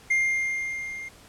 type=tone with level ramp; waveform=triangle; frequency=2112 Hz; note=C7; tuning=16 cents sharp; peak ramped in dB=-17 to -33 dBFS; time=0.1-1.09 s; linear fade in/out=10 ms; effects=pink hiss -51 dBFS RMS until 1.28 s + low-pass 11000 Hz 12 dB/octave